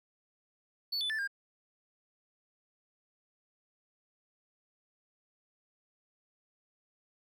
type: tone with pitch steps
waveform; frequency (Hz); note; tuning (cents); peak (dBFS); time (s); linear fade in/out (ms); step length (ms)
triangle; 4452 / 3488 / 1758 / 1609; C#8 / A7 / A6 / G6; +7 / -16 / -2 / +45; -30; 0.92-1.276; 10; 89
effects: none